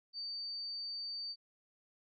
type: tone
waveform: sine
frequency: 4600 Hz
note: D8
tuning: 37 cents flat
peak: -39 dBFS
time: 0.13-1.36 s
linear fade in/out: 50 ms
effects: none